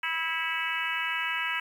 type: harmonic tone with a mistuned harmonic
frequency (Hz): 326.6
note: E4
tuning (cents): -16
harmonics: 3 / 4 / 5 / 6 / 7 / 8 / 9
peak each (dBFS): -37 / -37 / -34 / -35 / -35 / -34 / -37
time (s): 0.03-1.6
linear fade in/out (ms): 5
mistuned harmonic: 7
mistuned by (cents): -32
effects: 9-bit